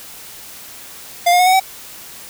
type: tone with pitch steps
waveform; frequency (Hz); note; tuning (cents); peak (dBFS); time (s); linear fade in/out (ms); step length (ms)
square; 698 / 713.5 / 729.3 / 745.5 / 762.1; F5 / F5 / F#5 / F#5 / G5; -1 / +37 / -25 / +13 / -49; -10; 1.26-1.6; 10; 68
effects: white hiss -36 dBFS RMS until 2.29 s